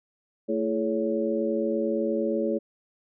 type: harmonic tone with a mistuned harmonic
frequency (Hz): 111.7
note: A2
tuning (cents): +27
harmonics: 2 / 3 / 4 / 5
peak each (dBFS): -29 / -29 / -29 / -29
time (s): 0.48-2.59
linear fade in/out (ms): 20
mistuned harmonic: 4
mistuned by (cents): -92
effects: none